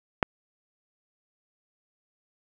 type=click; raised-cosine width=0.5 ms; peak=-5 dBFS; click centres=0.228 s; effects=none